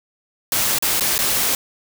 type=noise with dropouts; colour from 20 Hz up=white; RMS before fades=-19 dBFS; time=0.52-1.55 s; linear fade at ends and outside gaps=1 ms; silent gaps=0.786-0.824 / 0.997-1.008 / 1.18-1.189 s; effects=none